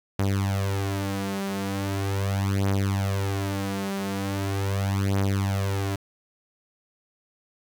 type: beating tone pair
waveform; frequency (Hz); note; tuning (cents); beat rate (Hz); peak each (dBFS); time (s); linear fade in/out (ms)
sawtooth; 98 / 98.4; G2 / G2; 0 / +7; 0.4; -23; 0.19-5.96; 5
effects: 9-bit